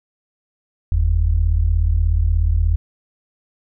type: tone pair together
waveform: sine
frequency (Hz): 44.91 / 81.6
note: F1 / E2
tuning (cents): +49 / -17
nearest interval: minor seventh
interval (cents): 1034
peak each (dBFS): -16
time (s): 0.92-2.76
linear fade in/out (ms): 0
effects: none